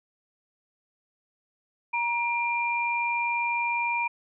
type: tone pair together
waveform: sine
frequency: 947 / 2386 Hz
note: A#5 / D7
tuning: +27 / +27 cents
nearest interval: octave + major third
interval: 1600 cents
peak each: -27 / -27 dBFS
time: 1.93-4.08 s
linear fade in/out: 10 ms
effects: none